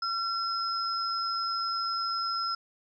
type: tone pair together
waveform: sine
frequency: 1356 / 5120 Hz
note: E6 / D#8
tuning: +49 / +49 cents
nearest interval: octave + major seventh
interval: 2300 cents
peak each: -30 / -32 dBFS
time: 0.02-2.55 s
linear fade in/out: 5 ms
effects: none